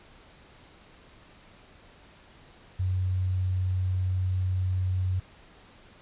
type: tone with quantisation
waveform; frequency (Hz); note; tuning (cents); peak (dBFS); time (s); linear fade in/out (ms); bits
sine; 92.5; F#2; 0; -24; 2.79-5.2; 10; 9
effects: pink hiss -54 dBFS RMS until 6.01 s + resampled to 8000 Hz